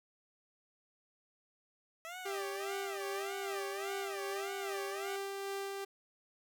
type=tone with vibrato; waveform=15% pulse; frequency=641 Hz; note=E5; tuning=49 cents flat; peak=-37 dBFS; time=2.05-5.16 s; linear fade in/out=0 ms; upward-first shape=sine; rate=1.7 Hz; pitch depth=250 cents each way
type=tone with tremolo; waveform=sawtooth; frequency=394.2 Hz; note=G4; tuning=10 cents sharp; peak=-33 dBFS; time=2.25-5.85 s; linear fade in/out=10 ms; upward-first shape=sine; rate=2.5 Hz; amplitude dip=25%
effects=none